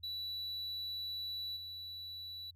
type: tone with level steps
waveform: triangle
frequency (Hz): 3945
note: B7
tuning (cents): -3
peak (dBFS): -37 / -42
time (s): 0.03-2.51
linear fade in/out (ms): 10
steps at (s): 1.56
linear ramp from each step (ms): 10
effects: added 86 Hz sine -59 dBFS peak until 2.55 s